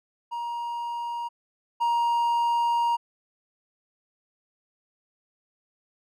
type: tone pair in turn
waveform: triangle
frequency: 945 / 941.3 Hz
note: A#5 / A#5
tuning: +23 / +17 cents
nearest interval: unison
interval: 6 cents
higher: first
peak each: -27 / -19 dBFS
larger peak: second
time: 0.31-1.29 / 1.8-2.97 s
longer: second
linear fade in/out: 20 ms
effects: none